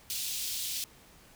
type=high-pass noise; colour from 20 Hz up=pink; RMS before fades=-35 dBFS; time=0.1-0.84 s; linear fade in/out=0 ms; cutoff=3200 Hz; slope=24 dB/octave; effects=pink hiss -57 dBFS RMS until 1.35 s